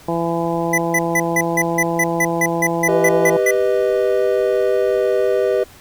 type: harmonic tone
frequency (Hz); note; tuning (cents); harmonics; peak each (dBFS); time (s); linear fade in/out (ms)
168; E3; +33; 1 / 2 / 3 / 4 / 5 / 6; -24 / -22 / -24 / -25 / -25 / -29; 0.08-3.37; 5
type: tone bursts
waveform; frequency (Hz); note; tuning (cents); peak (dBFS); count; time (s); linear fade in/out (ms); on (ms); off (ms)
square; 1996; B6; +18; -15; 14; 0.73-3.51; 5; 50; 160
type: chord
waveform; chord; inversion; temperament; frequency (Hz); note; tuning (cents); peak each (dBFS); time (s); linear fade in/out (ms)
triangle; G augmented; none; equal; 392 / 493.9 / 622.3; G4 / B4 / D#5; 0 / 0 / 0; -16 / -16 / -18; 2.88-5.64; 10
effects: pink hiss -44 dBFS RMS until 5.8 s